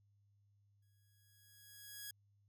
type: tone with exponential growth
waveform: 5% pulse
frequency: 1661.2 Hz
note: G#6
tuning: in tune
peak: -34 dBFS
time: 0.82-2.11 s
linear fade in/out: 5 ms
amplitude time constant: 280 ms
effects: added 101 Hz sine -70 dBFS peak until 2.48 s